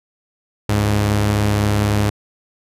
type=tone pair together; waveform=sawtooth; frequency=71.14 / 103.83 Hz; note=C#2 / G#2; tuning=+45 / 0 cents; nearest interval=perfect fifth; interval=655 cents; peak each=-20 / -11 dBFS; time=0.69-2.1 s; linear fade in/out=5 ms; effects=resampled to 32000 Hz